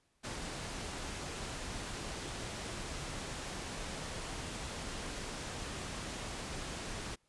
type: low-pass noise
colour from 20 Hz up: pink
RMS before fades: -42 dBFS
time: 0.23-7.16 s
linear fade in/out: 20 ms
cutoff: 9700 Hz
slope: 24 dB/octave
effects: pink hiss -75 dBFS RMS until 7.28 s + resampled to 24000 Hz